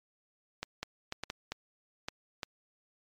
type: clicks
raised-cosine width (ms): 0.2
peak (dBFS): -18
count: 8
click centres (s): 0.63 / 0.83 / 1.124 / 1.236 / 1.301 / 1.52 / 2.085 / 2.432
effects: MP3 96 kbps